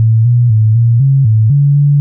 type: tone with pitch steps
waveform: sine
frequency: 112 / 120.5 / 109.2 / 116.6 / 136.3 / 109.6 / 142.3 / 143.8 Hz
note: A2 / B2 / A2 / A#2 / C#3 / A2 / C#3 / D3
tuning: +31 / -42 / -13 / +1 / -29 / -6 / +46 / -36 cents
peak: -5 dBFS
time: 0-2 s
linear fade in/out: 0 ms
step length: 250 ms
effects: none